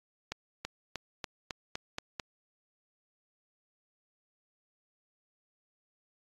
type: accelerating click train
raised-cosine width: 0.2 ms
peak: -18 dBFS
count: 8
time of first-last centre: 0.32-2.198 s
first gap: 330 ms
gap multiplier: 0.93
effects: AAC 32 kbps